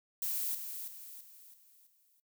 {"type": "noise with echo", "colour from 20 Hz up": "violet", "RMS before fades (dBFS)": -35, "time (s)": [0.22, 0.55], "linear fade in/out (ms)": 2, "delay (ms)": 330, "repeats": 5, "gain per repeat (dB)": -7, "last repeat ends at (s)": 2.2, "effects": ["noise-tail reverb RT60 0.1 s tail -20 dB re dry"]}